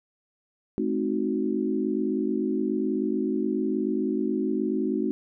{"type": "chord", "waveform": "sine", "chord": "A diminished seventh", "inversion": "none", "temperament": "equal with one note detuned", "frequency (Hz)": [214.7, 261.6, 311.1, 370], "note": ["A3", "C4", "Eb4", "Gb4"], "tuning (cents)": [-42, 0, 0, 0], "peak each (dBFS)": -29, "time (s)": [0.78, 5.11], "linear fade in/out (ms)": 0, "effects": []}